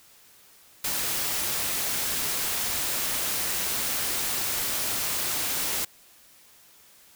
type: noise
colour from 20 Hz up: white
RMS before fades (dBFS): -28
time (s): 0.84-5.85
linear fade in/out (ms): 5
effects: white hiss -55 dBFS RMS until 7.15 s